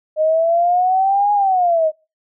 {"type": "exponential two-way sweep", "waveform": "sine", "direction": "up then down", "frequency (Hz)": [615, 830.6, 615], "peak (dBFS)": -12, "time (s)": [0.16, 1.92], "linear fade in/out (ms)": 50, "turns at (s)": 1.33, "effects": ["noise-tail reverb RT60 0.3 s tail -25 dB re dry"]}